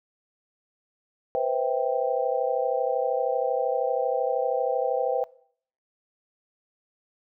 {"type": "chord", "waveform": "sine", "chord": "C major seventh", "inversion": "third", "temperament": "just", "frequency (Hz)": [490.5, 523.3, 654.1, 784.9], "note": ["B4", "C5", "E5", "G5"], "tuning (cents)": [-12, 0, -14, 2], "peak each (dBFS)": [-28, -27, -30, -29], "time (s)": [1.35, 5.24], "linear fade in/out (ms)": 0, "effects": ["noise-tail reverb RT60 0.6 s tail -22 dB re dry"]}